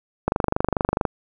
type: click train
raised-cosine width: 1 ms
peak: -5 dBFS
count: 20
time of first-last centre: 0.28-1.052 s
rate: 24.6 Hz
effects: none